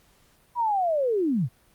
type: linear sweep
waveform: sine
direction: down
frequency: 987.8 to 100.9 Hz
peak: -21 dBFS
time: 0.55-1.49 s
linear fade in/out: 50 ms
effects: pink hiss -61 dBFS RMS until 1.74 s + Opus 48 kbps